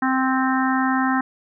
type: harmonic tone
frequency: 261.6 Hz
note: C4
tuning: in tune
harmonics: 1 / 3 / 4 / 5 / 6 / 7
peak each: -20 / -25 / -26 / -27 / -28 / -28 dBFS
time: 0.02-1.21 s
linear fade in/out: 5 ms
effects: none